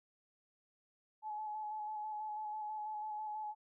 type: tone with vibrato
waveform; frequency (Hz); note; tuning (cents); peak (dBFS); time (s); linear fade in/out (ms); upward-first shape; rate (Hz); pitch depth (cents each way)
sine; 853; G#5; +46; -39; 1.22-3.55; 50; square; 6.1; 19
effects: none